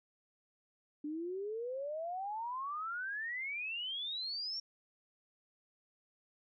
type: exponential sweep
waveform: sine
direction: up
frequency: 290.9 to 5588 Hz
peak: -37 dBFS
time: 1.04-4.6 s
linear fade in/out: 5 ms
effects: none